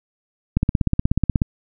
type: click train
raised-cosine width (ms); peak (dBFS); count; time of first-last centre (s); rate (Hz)
5; -4; 15; 0.57-1.418; 16.5
effects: none